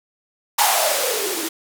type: noise with band-pass filter sweep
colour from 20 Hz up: violet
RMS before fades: -20 dBFS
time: 0.58-1.49 s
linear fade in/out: 10 ms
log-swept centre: 880 to 300 Hz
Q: 9.2
effects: none